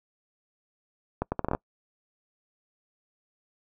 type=accelerating click train; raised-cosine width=1 ms; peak=-13 dBFS; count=8; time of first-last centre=1.22-1.549 s; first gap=100 ms; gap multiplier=0.73; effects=noise-tail reverb RT60 0.1 s tail -26 dB re dry